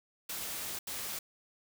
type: noise bursts at uneven times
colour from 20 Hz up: white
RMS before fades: -39 dBFS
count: 2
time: 0.29-0.79 / 0.87-1.19 s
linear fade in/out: 5 ms
effects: none